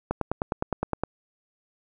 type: click train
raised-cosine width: 1 ms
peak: -11 dBFS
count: 10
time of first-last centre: 0.11-1.036 s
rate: 9.72 Hz
effects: none